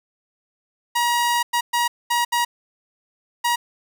sawtooth tone bursts at uneven times, 954 Hz, A#5, 40 cents sharp, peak -14 dBFS, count 6, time 0.95-1.43 / 1.53-1.61 / 1.73-1.88 / 2.1-2.25 / 2.32-2.45 / 3.44-3.56 s, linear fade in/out 10 ms, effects none

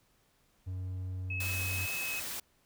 triangle tone, 92.5 Hz, F#2, in tune, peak -33 dBFS, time 0.66-1.87 s, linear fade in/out 20 ms
sine tone with vibrato, 2570 Hz, E7, 45 cents flat, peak -35 dBFS, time 1.3-2.2 s, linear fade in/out 5 ms, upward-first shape sine, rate 2 Hz, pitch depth 9 cents each way
white noise, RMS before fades -39 dBFS, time 1.4-2.4 s, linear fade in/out 5 ms
effects pink hiss -70 dBFS RMS until 2.65 s

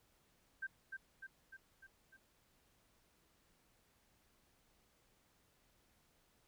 sine tone with echo, 1568 Hz, G6, in tune, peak -39 dBFS, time 0.62-0.67 s, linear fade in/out 10 ms, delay 300 ms, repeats 5, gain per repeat -4 dB, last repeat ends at 2.17 s, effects pink hiss -74 dBFS RMS until 6.47 s

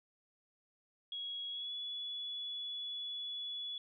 sine tone with pitch glide, 3322 to 3411 Hz, G#7 to G#7, 0 to +46 cents, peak -39 dBFS, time 1.12-3.78 s, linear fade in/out 2 ms, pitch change +46 cents, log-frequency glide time 1.5-1.73 s, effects none

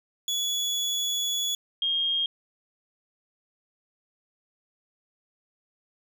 30% pulse / sine tone pair in turn, 3398 / 3234 Hz, G#7 / G#7, +39 / -47 cents, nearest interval minor second, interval 86 cents, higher first, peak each -23 dBFS, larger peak neither, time 0.28-1.55 / 1.82-2.26 s, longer first, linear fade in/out 2 ms, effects none

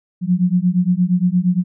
sine beating tone pair, 175.5 / 184.1 Hz, F3 / F#3, +9 / -8 cents, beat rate 8.6 Hz, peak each -16 dBFS, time 0.21-1.64 s, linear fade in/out 50 ms, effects none

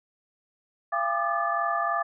sine tone cluster, 683 / 801 / 1186 / 1229 / 1734 Hz, F5 / G5 / D6 / D#6 / A6, -39 / +37 / +17 / -22 / -26 cents, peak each -29 / -33 / -27 / -34 / -33 dBFS, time 0.92-2.03 s, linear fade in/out 10 ms, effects none

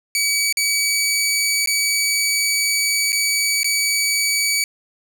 15% pulse tone with dropouts, 2276 Hz, C#7, 45 cents sharp, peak -10 dBFS, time 0.15-4.64 s, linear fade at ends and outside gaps 1 ms, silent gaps 0.526-0.571 / 1.66-1.673 / 3.121-3.128 / 3.632-3.644 s, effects none

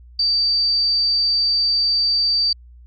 sine tone, 4637 Hz, D8, 23 cents flat, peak -15 dBFS, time 0.19-2.53 s, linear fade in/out 5 ms, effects added 60 Hz sine -41 dBFS peak until 2.86 s

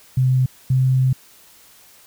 sine tone pair in turn, 129.1 / 130.07 Hz, C3 / C3, -23 / -10 cents, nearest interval unison, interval 13 cents, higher second, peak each -13 dBFS, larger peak neither, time 0.17-0.46 / 0.7-1.13 s, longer second, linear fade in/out 5 ms, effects white hiss -49 dBFS RMS until 2.06 s

